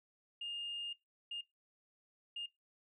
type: tone bursts at uneven times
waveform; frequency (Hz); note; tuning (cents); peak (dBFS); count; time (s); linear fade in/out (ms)
sine; 2827; F7; +20; -39; 3; 0.41-0.93 / 1.31-1.41 / 2.36-2.46; 5
effects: noise-tail reverb RT60 0.2 s tail -20 dB re dry + tanh soft clip ceiling -35 dBFS